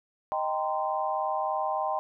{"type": "chord", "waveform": "sine", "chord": "C minor seventh", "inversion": "first", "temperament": "equal with one note detuned", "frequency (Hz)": [622.3, 784, 932.3, 1035.7], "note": ["Eb5", "G5", "Bb5", "C6"], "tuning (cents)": [0, 0, 0, -18], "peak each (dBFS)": [-32, -30, -35, -32], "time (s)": [0.32, 1.99], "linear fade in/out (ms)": 0, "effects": []}